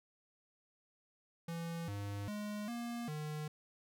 square tone with pitch steps, 167.6 / 101.2 / 208.6 / 236.7 / 151.9 Hz, E3 / G#2 / G#3 / A#3 / D#3, +29 / -44 / +8 / +27 / -41 cents, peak -40 dBFS, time 1.48-3.48 s, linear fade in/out 5 ms, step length 400 ms, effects none

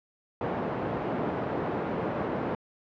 white band-pass noise, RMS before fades -31 dBFS, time 0.41-2.55 s, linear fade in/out 2 ms, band 120 to 630 Hz, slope 12 dB/octave, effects low-pass 3000 Hz 12 dB/octave

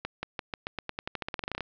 accelerating click train, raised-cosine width 0.3 ms, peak -16 dBFS, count 20, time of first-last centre 0.05-1.607 s, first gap 180 ms, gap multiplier 0.9, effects low-pass 5000 Hz 12 dB/octave

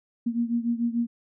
sine beating tone pair, 233.1 / 239.9 Hz, A#3 / A#3, 0 / +50 cents, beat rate 6.8 Hz, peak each -25 / -28 dBFS, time 0.26-1.07 s, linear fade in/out 10 ms, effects none

